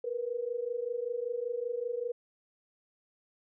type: tone pair together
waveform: sine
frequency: 466.2 / 491.4 Hz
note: A#4 / B4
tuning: 0 / -9 cents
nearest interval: minor second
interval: 91 cents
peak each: -35 / -34 dBFS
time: 0.04-2.12 s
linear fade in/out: 5 ms
effects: none